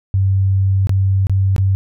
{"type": "tone with dropouts", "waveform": "sine", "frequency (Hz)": 96.5, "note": "G2", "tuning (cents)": -27, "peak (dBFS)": -11, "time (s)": [0.14, 1.75], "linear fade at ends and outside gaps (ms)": 0, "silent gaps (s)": [[0.871, 0.894], [1.269, 1.296], [1.563, 1.581]], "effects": []}